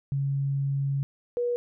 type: tone pair in turn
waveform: sine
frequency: 138.6 / 483.2 Hz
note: C#3 / B4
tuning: 0 / -38 cents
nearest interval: octave + minor seventh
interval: 2162 cents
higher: second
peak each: -24 / -24 dBFS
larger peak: neither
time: 0.12-1.03 / 1.37-1.56 s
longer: first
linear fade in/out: 0 ms
effects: none